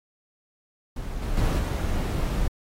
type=noise with level steps; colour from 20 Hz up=brown; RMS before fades=-32 / -28 / -22 / -25 dBFS; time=0.96-2.48 s; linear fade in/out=5 ms; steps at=1.22 / 1.37 / 1.59 s; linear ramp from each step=2 ms; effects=AAC 48 kbps